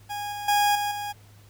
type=tone with level steps; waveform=40% pulse; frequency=823 Hz; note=G#5; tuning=16 cents flat; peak=-29 / -31 / -18 / -24 / -29 dBFS; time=0.09-1.13 s; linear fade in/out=20 ms; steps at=0.32 / 0.48 / 0.75 / 0.91 s; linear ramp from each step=5 ms; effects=added 103 Hz sine -50 dBFS peak until 1.49 s + pink hiss -57 dBFS RMS until 1.49 s